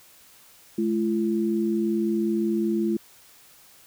sine tone pair together, 214.2 / 339.7 Hz, A3 / F4, -46 / -48 cents, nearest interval minor sixth, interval 798 cents, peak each -24 dBFS, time 0.78-2.97 s, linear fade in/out 5 ms, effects white hiss -53 dBFS RMS until 3.86 s

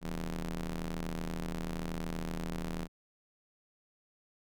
sawtooth ring-modulated tone, 81 Hz, E2, 30 cents flat, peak -28 dBFS, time 0.01-2.88 s, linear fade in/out 50 ms, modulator 97.4 Hz, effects none

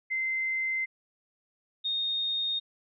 sine tone pair in turn, 2074 / 3695 Hz, C7 / A#7, -16 / -16 cents, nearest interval minor seventh, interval 1000 cents, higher second, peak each -27 dBFS, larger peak neither, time 0.1-0.86 / 1.84-2.6 s, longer neither, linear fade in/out 20 ms, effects none

